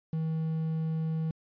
triangle tone with quantisation, 160 Hz, D#3, 49 cents sharp, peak -26 dBFS, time 0.13-1.31 s, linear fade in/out 2 ms, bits 9, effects resampled to 11025 Hz

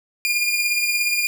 sawtooth beating tone pair, 2414 / 2431 Hz, D7 / D#7, +47 / -41 cents, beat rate 17 Hz, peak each -16 / -23 dBFS, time 0.25-1.27 s, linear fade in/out 0 ms, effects none

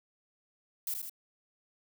violet noise with echo, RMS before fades -34 dBFS, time 0.87-0.94 s, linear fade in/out 2 ms, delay 78 ms, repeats 2, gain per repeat -4 dB, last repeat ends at 1.096 s, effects none

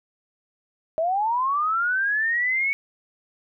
sine linear sweep, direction up, 622.3 to 2238 Hz, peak -20 dBFS, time 0.98-2.73 s, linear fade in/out 0 ms, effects none

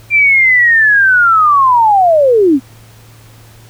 sine linear sweep, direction down, 2378 to 246.9 Hz, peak -5 dBFS, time 0.1-2.6 s, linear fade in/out 50 ms, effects added 112 Hz sine -38 dBFS peak until 3.69 s + pink hiss -43 dBFS RMS until 3.69 s

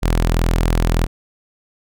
sawtooth tone, 41.64 Hz, E1, 18 cents sharp, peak -10 dBFS, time 0.02-1.07 s, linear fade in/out 20 ms, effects none

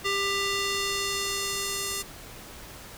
square tone with band-pass filter sweep, 396.7 Hz, G4, 21 cents sharp, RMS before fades -29 dBFS, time 0.04-2.03 s, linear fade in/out 20 ms, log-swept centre 3000 to 8400 Hz, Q 0.8, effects pink hiss -44 dBFS RMS until 2.97 s

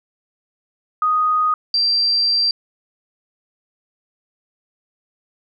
sine tone pair in turn, 1244.5 / 4710 Hz, D#6 / D8, 0 / +4 cents, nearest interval octave + major seventh, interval 2304 cents, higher second, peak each -14 dBFS, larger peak neither, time 1.02-1.54 / 1.74-2.51 s, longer second, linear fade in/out 2 ms, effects none

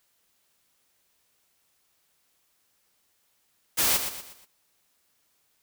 white noise with echo, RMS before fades -23 dBFS, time 3.77-3.98 s, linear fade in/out 20 ms, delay 120 ms, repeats 4, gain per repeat -8 dB, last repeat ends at 4.46 s, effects white hiss -70 dBFS RMS until 5.62 s

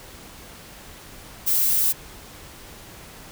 violet noise, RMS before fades -20 dBFS, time 1.46-1.93 s, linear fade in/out 20 ms, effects pink hiss -43 dBFS RMS until 3.31 s

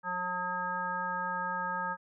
harmonic tone, 180.4 Hz, F#3, 44 cents flat, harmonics 1 / 3 / 5 / 7 / 9, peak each -44 / -44 / -35 / -36 / -37 dBFS, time 0.03-1.97 s, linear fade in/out 50 ms, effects none

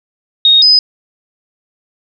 sine tone pair in turn, 3729 / 5020 Hz, A#7 / D#8, 0 / +15 cents, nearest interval perfect fourth, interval 515 cents, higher second, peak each -4 dBFS, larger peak neither, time 0.45-0.62 / 0.62-0.79 s, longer neither, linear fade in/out 2 ms, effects none

